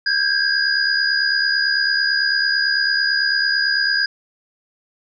sine tone cluster, 1580 / 1649 / 4911 Hz, G6 / G#6 / D#8, +13 / -13 / -23 cents, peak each -20 dBFS, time 0.06-4.06 s, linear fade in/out 5 ms, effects none

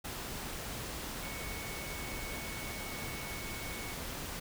sine tone in noise, 2217 Hz, C#7, in tune, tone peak -46 dBFS, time 1.22-3.94 s, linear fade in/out 10 ms, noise pink, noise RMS -41 dBFS, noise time 0.04-4.4 s, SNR -8 dB, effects none

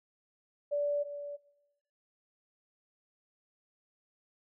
sine tone pair in turn, 580 / 577.3 Hz, D5 / D5, -22 / -30 cents, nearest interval unison, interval 8 cents, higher first, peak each -28 / -38 dBFS, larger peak first, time 0.71-1.04 / 1.04-1.37 s, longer neither, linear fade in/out 20 ms, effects noise-tail reverb RT60 0.9 s tail -19 dB re dry

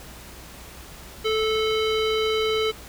square tone with low-pass filter, 437.3 Hz, A4, 11 cents flat, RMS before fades -23 dBFS, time 1.24-2.72 s, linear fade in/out 20 ms, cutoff 3500 Hz, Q 3.6, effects added 60 Hz sine -45 dBFS peak until 2.88 s + pink hiss -43 dBFS RMS until 2.88 s

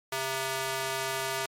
square tone with high-pass filter, 133.1 Hz, C3, 30 cents sharp, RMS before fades -32 dBFS, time 0.12-1.46 s, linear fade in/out 5 ms, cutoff 640 Hz, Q 0.61, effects MP3 64 kbps

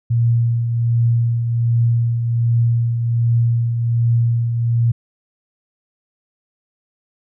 sine tone with tremolo, 117.3 Hz, A#2, 11 cents sharp, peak -11 dBFS, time 0.1-4.92 s, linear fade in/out 10 ms, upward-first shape triangle, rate 1.3 Hz, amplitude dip 50%, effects none

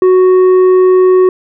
sine tone with tanh clipping, 370 Hz, F#4, in tune, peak -5 dBFS, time 0.02-1.29 s, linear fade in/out 2 ms, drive 6 dB, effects none

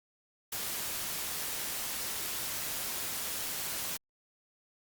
white noise with amplitude modulation, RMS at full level -35 dBFS, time 0.52-3.97 s, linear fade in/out 5 ms, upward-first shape sine, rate 148 Hz, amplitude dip 25%, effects Opus 48 kbps

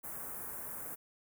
white band-stop noise, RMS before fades -43 dBFS, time 0.03-0.96 s, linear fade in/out 20 ms, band 1600 to 9700 Hz, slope 24 dB/octave, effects none

